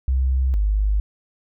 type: tone pair in turn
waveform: sine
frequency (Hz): 65.1 / 51.09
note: C2 / G#1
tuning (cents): -8 / -28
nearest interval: major third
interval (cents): 420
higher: first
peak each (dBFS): -16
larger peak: neither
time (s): 0.08-0.54 / 0.54-1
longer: neither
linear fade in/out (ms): 0
effects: none